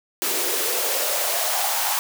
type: noise with high-pass filter sweep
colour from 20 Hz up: white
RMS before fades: -23 dBFS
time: 0.22-1.99 s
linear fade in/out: 0 ms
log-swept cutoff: 350 to 890 Hz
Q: 4.5
effects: none